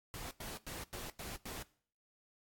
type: noise bursts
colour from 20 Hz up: pink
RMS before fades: -45 dBFS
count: 6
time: 0.14-1.625 s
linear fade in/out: 0 ms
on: 170 ms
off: 93 ms
effects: noise-tail reverb RT60 0.5 s tail -20 dB re dry + AAC 64 kbps